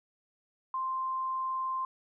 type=tone; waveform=sine; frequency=1046.5 Hz; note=C6; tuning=in tune; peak=-30 dBFS; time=0.74-1.85 s; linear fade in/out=2 ms; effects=none